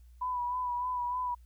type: tone with vibrato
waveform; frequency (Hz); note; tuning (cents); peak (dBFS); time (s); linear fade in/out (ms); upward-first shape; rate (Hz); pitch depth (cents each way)
sine; 987.8; B5; 0; -30; 0.21-1.35; 10; sine; 3.3; 33
effects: added 60 Hz sine -52 dBFS peak until 1.45 s + white hiss -74 dBFS RMS until 1.45 s